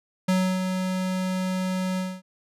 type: tone with ADSR envelope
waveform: square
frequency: 185.8 Hz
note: F#3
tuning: 7 cents sharp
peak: -19 dBFS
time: 0.28-2.22 s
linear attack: 9 ms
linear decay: 300 ms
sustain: -6 dB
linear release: 240 ms
effects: low-pass 11000 Hz 12 dB/octave